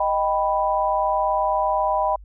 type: chord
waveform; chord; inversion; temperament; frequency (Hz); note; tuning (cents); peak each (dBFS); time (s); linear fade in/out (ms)
sine; Eb augmented; none; equal; 622.3 / 784 / 987.8; Eb5 / G5 / B5; 0 / 0 / 0; -23 / -23 / -22; 0-2.16; 5
effects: added 50 Hz sine -40 dBFS peak until 2.24 s